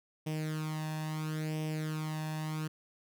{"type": "tone with flanger", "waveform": "sawtooth", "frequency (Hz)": 155.56, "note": "D#3", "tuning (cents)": 0, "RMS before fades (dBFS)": -36, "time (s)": [0.26, 2.68], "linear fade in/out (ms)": 10, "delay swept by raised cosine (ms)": [0.35, 1.15], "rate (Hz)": 0.74, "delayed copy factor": 0.7, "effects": []}